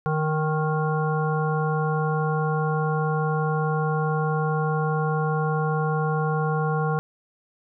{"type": "harmonic tone with a mistuned harmonic", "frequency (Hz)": 155.56, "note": "D#3", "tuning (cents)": 0, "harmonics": [1, 3, 5, 7, 9], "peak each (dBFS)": [-23, -28, -30, -31, -33], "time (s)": [0.06, 6.99], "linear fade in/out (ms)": 0, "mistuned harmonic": 1, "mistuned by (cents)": -16, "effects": []}